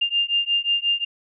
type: beating tone pair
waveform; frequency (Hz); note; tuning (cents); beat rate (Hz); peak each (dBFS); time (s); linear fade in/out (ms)
sine; 2800 / 2805.6; F7 / F7; +4 / +7; 5.6; -22; 0.01-1.05; 10
effects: none